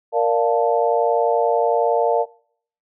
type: chord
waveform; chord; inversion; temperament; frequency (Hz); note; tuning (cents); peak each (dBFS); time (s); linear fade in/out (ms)
sine; Bb major seventh; none; equal; 466.2 / 587.3 / 698.5 / 880; Bb4 / D5 / F5 / A5; 0 / 0 / 0 / 0; -19 / -21 / -20 / -23; 0.12-2.26; 50
effects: noise-tail reverb RT60 0.6 s tail -24 dB re dry